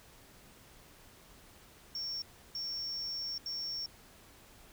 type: tone bursts at uneven times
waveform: sine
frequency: 5480 Hz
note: F8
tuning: 34 cents flat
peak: -33 dBFS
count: 3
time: 1.95-2.22 / 2.55-3.38 / 3.46-3.86 s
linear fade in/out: 2 ms
effects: tanh soft clip ceiling -35 dBFS + pink hiss -58 dBFS RMS until 4.72 s